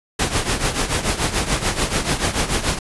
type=noise with tremolo; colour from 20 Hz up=pink; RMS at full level=-17 dBFS; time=0.19-2.79 s; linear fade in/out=5 ms; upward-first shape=triangle; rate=6.9 Hz; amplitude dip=80%; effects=resampled to 24000 Hz